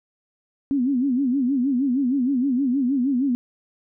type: tone with vibrato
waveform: sine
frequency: 261.9 Hz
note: C4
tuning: 2 cents sharp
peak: -18 dBFS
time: 0.71-3.35 s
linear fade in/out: 0 ms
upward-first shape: sine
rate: 6.4 Hz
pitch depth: 150 cents each way
effects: none